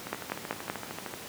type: two click trains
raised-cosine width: 0.5 ms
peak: -14 / -21 dBFS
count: 4 / 15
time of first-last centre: 0.13-0.699 / 0.07-1.139 s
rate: 5.27 / 13.1 Hz
effects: pink hiss -42 dBFS RMS until 1.28 s + high-pass 150 Hz 12 dB/octave